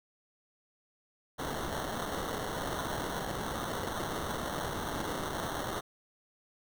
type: noise with sample-and-hold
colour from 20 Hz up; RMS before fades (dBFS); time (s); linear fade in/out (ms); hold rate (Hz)
blue; -36; 1.38-5.81; 20; 2450
effects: none